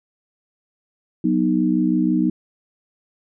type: chord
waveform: sine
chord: B major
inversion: second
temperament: equal with one note detuned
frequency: 185 / 245 / 311.1 Hz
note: F#3 / B3 / D#4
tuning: 0 / -14 / 0 cents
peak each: -21 / -20 / -19 dBFS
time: 1.24-2.3 s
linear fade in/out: 5 ms
effects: none